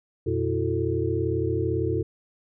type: tone cluster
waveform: sine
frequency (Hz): 88.5 / 121.3 / 328.8 / 366.6 / 441.5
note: F2 / B2 / E4 / F#4 / A4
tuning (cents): +23 / -31 / -4 / -16 / +6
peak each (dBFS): -29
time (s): 0.26-2.03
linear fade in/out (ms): 10
effects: none